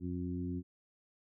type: harmonic tone with a mistuned harmonic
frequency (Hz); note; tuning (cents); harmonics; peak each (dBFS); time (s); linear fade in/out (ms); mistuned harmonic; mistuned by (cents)
89.1; F2; +35; 1 / 2 / 3 / 4; -40 / -40 / -39 / -46; 0-0.63; 50; 1; -21
effects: none